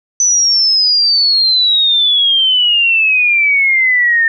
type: exponential sweep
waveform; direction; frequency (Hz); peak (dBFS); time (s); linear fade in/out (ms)
sine; down; 6040 to 1806; -8; 0.2-4.28; 2
effects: none